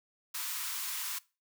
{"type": "high-pass noise", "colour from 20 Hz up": "white", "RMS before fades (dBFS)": -37, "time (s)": [0.34, 1.19], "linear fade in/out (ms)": 10, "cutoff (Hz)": 900, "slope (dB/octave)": 96, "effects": ["noise-tail reverb RT60 0.3 s tail -21 dB re dry"]}